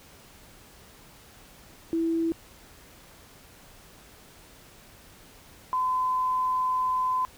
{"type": "tone pair in turn", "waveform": "sine", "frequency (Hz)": [329.6, 1019], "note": ["E4", "C6"], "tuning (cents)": [0, -46], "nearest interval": "octave + minor sixth", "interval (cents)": 1954, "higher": "second", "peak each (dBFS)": -23, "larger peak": "neither", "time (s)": [[1.93, 2.32], [5.73, 7.25]], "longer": "second", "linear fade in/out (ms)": 0, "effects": ["pink hiss -52 dBFS RMS until 7.37 s"]}